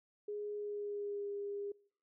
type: tone with pitch glide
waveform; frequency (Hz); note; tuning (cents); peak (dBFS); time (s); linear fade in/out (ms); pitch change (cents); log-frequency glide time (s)
sine; 415.3 to 404.9; G#4 to G#4; 0 to -44; -38; 0.28-1.72; 5; -44; 0.56-1.29
effects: noise-tail reverb RT60 0.5 s tail -23 dB re dry